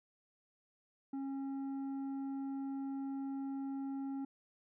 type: tone with tanh clipping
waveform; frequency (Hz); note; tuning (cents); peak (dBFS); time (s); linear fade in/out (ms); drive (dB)
triangle; 272.6; C#4; -29; -39; 1.13-4.25; 5; 11
effects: none